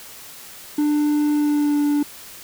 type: tone with pitch glide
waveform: triangle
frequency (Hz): 296.8 to 291.9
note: D4 to D4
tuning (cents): +18 to -10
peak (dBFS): -14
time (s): 0.78-2.03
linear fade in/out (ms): 5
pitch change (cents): -28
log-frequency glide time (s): 1.31-1.81
effects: white hiss -40 dBFS RMS until 2.43 s